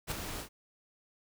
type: noise with ADSR envelope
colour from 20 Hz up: pink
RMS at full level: -33 dBFS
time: 0.07-0.49 s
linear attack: 44 ms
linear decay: 9 ms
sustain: -7 dB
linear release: 91 ms
effects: none